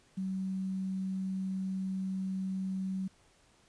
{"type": "tone with quantisation", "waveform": "sine", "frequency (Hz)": 189.6, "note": "F#3", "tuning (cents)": 43, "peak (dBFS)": -32, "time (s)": [0.17, 3.08], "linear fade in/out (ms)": 10, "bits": 10, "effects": ["pink hiss -65 dBFS RMS until 3.68 s", "resampled to 22050 Hz"]}